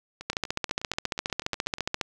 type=two click trains; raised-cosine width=0.2 ms; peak=-9 / -21 dBFS; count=26 / 14; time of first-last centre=0.3-2.012 / 0.21-1.784 s; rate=14.6 / 8.26 Hz; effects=none